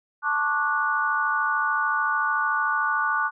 sine chord, D major seventh, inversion second, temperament just, 881 / 1101.2 / 1174.7 / 1468.3 Hz, A5 / C#6 / D6 / F#6, +2 / -12 / 0 / -14 cents, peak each -29 / -30 / -26 / -24 dBFS, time 0.22-3.31 s, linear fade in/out 50 ms, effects none

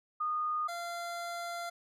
sine / 25% pulse tone pair in turn, 1229 / 689.8 Hz, D#6 / F5, -22 / -22 cents, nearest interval minor seventh, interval 1000 cents, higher first, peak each -30 / -33 dBFS, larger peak first, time 0.2-0.68 / 0.68-1.7 s, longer second, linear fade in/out 10 ms, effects low-pass 12000 Hz 12 dB/octave

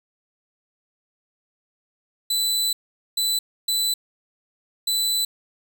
sawtooth tone bursts at uneven times, 3994 Hz, B7, 19 cents sharp, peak -17 dBFS, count 4, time 2.3-2.73 / 3.17-3.39 / 3.68-3.94 / 4.87-5.25 s, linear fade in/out 5 ms, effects none

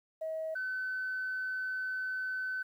sine tone pair in turn, 638 / 1517.4 Hz, D#5 / F#6, +43 / +43 cents, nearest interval octave + minor third, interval 1500 cents, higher second, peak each -33 / -32 dBFS, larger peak second, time 0.21-0.55 / 0.55-2.63 s, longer second, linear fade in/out 10 ms, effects tanh soft clip ceiling -29 dBFS + 11-bit

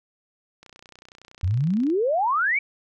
click train, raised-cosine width 0.2 ms, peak -29 dBFS, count 40, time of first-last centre 0.63-1.9 s, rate 30.7 Hz
sine exponential sweep, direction up, 82.41 to 2349 Hz, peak -19 dBFS, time 1.43-2.59 s, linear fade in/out 5 ms
effects none

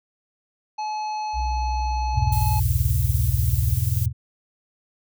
harmonic tone, 855 Hz, A5, 50 cents flat, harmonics 1 / 3 / 5 / 7, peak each -25 / -41 / -41 / -47 dBFS, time 0.78-2.6 s, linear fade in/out 10 ms
sine tone with pitch glide, 62.6 to 66.71 Hz, B1 to C2, +24 to +34 cents, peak -23 dBFS, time 1.33-3.79 s, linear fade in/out 50 ms, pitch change +110 cents, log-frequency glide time 2.37-3.33 s
sine chord, E major, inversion none, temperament just, 82.41 / 103.01 / 123.61 Hz, E2 / G#2 / B2, 0 / -14 / +2 cents, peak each -24 / -25 / -23 dBFS, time 2.13-4.13 s, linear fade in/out 50 ms
violet noise, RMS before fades -32 dBFS, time 2.32-4.06 s, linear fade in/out 5 ms
effects none

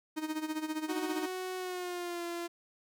45% pulse tone with tremolo, 311.1 Hz, D#4, in tune, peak -31 dBFS, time 0.16-1.27 s, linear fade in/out 20 ms, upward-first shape sine, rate 15 Hz, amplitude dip 75%
sawtooth tone with pitch glide, 370 to 343.2 Hz, F#4 to F4, 0 to -30 cents, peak -32 dBFS, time 0.88-2.48 s, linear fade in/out 20 ms, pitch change -130 cents, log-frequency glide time 1.57-2.24 s
effects none

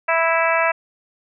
harmonic tone, 329.3 Hz, E4, 2 cents flat, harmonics 2 / 3 / 4 / 5 / 6 / 7 / 8, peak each -20 / -22 / -23 / -24 / -25 / -25 / -26 dBFS, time 0.08-0.72 s, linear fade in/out 10 ms, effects none

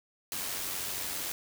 white noise with amplitude modulation, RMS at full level -34 dBFS, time 0.32-1.32 s, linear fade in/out 0 ms, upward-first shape sine, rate 92.8 Hz, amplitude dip 35%, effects none

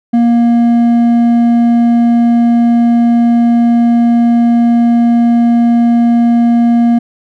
sine tone with hard clipping, 235.5 Hz, A#3, 18 cents sharp, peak -7 dBFS, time 0.13-6.99 s, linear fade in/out 10 ms, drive 5 dB, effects none

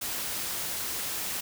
white noise, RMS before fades -33 dBFS, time 0.01-1.41 s, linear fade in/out 10 ms, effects none

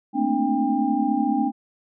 sine tone cluster, 218 / 228.2 / 261.6 / 296 / 798 Hz, A3 / A#3 / C4 / D4 / G5, -16 / -37 / 0 / +14 / +31 cents, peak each -29 / -27 / -24 / -24 / -25 dBFS, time 0.13-1.52 s, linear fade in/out 50 ms, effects none

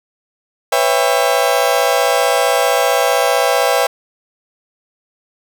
35% pulse chord, C# half-diminished seventh, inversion third, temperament just, 498.9 / 554.4 / 665.2 / 798.3 Hz, B4 / C#5 / E5 / G5, +17 / 0 / +16 / +31 cents, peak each -16 dBFS, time 0.72-3.87 s, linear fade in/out 5 ms, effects none

